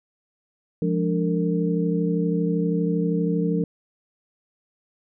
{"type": "tone cluster", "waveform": "sine", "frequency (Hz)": [173.8, 206.4, 291.7, 457.6], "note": ["F3", "G#3", "D4", "A#4"], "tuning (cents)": [-8, -10, -12, -32], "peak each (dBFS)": [-22, -29, -27, -27], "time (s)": [0.82, 3.64], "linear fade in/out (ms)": 2, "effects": []}